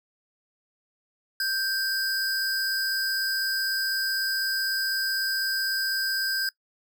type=tone pair together; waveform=square; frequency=1568 / 4978 Hz; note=G6 / D#8; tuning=0 / 0 cents; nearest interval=octave + minor sixth; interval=2000 cents; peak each=-28 dBFS; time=1.4-6.49 s; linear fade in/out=2 ms; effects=noise-tail reverb RT60 0.1 s tail -22 dB re dry